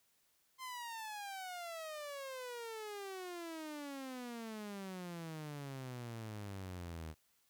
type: exponential sweep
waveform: sawtooth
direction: down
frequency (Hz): 1051 to 77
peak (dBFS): -40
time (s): 0.58-7.15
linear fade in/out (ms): 50
effects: white hiss -75 dBFS RMS until 7.49 s

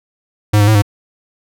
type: tone with pitch steps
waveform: square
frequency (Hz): 105 / 102.7 / 108.9 / 102.4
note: G#2 / G#2 / A2 / G#2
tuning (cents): +19 / -19 / -17 / -24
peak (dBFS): -8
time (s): 0.53-0.822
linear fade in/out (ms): 10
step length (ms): 73
effects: none

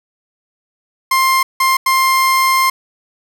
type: tone bursts at uneven times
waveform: 30% pulse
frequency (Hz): 1055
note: C6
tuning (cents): +14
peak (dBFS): -8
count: 3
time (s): 1.11-1.43 / 1.6-1.77 / 1.86-2.7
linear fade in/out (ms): 5
effects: 7-bit

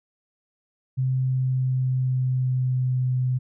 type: tone with pitch glide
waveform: sine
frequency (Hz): 130 to 127.32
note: C3 to C3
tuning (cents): -11 to -47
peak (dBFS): -20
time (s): 0.97-3.39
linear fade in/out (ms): 20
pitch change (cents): -36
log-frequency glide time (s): 1.12-3.14
effects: none

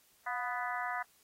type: harmonic tone with a mistuned harmonic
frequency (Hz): 247.8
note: B3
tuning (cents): +6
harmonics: 3 / 4 / 5 / 6 / 7 / 8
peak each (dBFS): -39 / -40 / -41 / -42 / -42 / -43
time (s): 0.26-1.03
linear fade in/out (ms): 10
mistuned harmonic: 3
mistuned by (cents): -47
effects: white hiss -67 dBFS RMS until 1.23 s + AAC 48 kbps

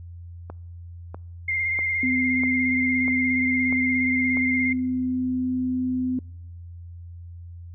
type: click train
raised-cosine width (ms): 1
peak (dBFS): -22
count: 7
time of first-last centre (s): 0.5-4.371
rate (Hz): 1.55
type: tone with vibrato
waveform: sine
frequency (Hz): 2109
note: C7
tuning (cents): +13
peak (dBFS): -22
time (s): 1.48-4.73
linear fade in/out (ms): 5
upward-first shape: sine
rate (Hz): 17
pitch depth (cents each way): 31
type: tone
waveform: sine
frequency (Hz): 254.9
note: C4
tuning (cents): -45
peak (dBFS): -22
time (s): 2.03-6.19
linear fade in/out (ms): 2
effects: noise-tail reverb RT60 0.9 s tail -26 dB re dry + added 86 Hz sine -37 dBFS peak until 7.74 s

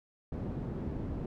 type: low-pass noise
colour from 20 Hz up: white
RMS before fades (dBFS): -37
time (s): 0.32-1.26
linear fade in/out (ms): 5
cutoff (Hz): 240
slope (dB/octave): 12
effects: none

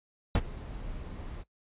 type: noise with ADSR envelope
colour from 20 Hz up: brown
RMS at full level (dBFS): -18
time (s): 0.35-1.44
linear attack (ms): 4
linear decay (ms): 47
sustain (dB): -22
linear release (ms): 31
effects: noise-tail reverb RT60 0.1 s tail -18 dB re dry + resampled to 8000 Hz

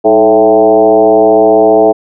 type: tone with frequency modulation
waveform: sine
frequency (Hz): 548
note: C#5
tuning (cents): -20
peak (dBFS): -3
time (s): 0.04-1.93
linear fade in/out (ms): 20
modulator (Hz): 115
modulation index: 1.9
effects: none

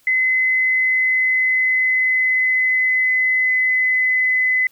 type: tone with pitch glide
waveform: sine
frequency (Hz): 2038 to 2020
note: C7 to B6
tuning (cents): -46 to +39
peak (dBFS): -14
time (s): 0.07-4.67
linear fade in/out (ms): 2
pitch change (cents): -15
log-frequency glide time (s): 0.37-4.47
effects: white hiss -57 dBFS RMS until 4.71 s

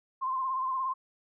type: tone with vibrato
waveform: sine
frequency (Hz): 1046.5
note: C6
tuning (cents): 0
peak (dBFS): -28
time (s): 0.21-0.94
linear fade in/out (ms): 20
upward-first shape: sine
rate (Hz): 17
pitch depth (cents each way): 45
effects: none

